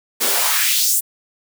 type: noise with high-pass filter sweep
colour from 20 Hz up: white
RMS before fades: -17 dBFS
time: 0.2-1.01 s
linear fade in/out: 20 ms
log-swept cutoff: 260 to 10000 Hz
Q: 1.8
effects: none